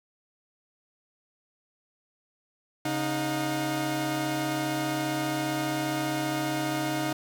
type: tone cluster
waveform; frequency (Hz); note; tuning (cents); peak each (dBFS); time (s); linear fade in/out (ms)
sawtooth; 137.3 / 309.6 / 719; C#3 / D#4 / F#5; -16 / -9 / -50; -30 / -25 / -30; 2.85-7.13; 5
effects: none